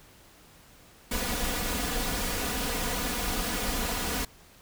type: noise with comb filter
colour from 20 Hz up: pink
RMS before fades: -30 dBFS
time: 1.11-4.25 s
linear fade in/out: 5 ms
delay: 4.1 ms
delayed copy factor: +0.7
effects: pink hiss -55 dBFS RMS until 4.61 s